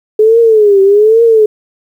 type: tone with vibrato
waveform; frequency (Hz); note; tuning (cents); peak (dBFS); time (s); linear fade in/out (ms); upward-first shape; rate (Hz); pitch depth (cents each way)
sine; 424.5; G#4; +38; -3; 0.19-1.46; 5; triangle; 1.2; 170
effects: 7-bit